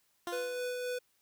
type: tone with exponential decay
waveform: 15% pulse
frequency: 349.2 Hz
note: F4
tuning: in tune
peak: -28 dBFS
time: 0.27-0.78 s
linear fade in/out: 1 ms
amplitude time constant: 110 ms
type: tone with tremolo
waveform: square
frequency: 495.9 Hz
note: B4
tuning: 7 cents sharp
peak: -34 dBFS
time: 0.32-0.99 s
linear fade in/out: 10 ms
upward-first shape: sine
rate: 3.8 Hz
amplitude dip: 25%
effects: white hiss -73 dBFS RMS until 1.21 s